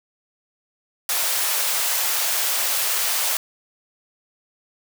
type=high-pass noise; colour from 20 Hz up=white; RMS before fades=-22 dBFS; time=1.09-3.37 s; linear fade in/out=2 ms; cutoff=520 Hz; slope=24 dB/octave; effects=none